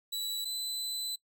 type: tone pair in turn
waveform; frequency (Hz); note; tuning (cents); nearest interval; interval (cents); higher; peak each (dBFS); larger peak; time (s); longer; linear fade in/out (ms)
sawtooth; 3936 / 4014; B7 / B7; -7 / +27; unison; 34; second; -30 / -31; first; 0.12-0.45 / 0.45-1.16; second; 10
effects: noise-tail reverb RT60 0.1 s tail -23 dB re dry